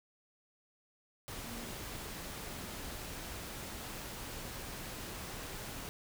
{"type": "tone in noise", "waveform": "sine", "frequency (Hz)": 233.1, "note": "A#3", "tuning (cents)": 0, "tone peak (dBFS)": -48, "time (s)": [1.44, 1.71], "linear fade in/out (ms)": 0, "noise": "pink", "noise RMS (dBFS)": -44, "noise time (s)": [1.28, 5.89], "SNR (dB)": -7, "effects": []}